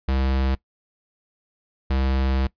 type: tone pair in turn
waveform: square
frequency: 66.2 / 66.2 Hz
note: C2 / C2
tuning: +21 / +21 cents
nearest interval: unison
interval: 0 cents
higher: neither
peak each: -20 dBFS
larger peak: neither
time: 0.08-0.55 / 1.9-2.47 s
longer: second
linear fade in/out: 5 ms
effects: noise-tail reverb RT60 0.1 s tail -20 dB re dry + resampled to 11025 Hz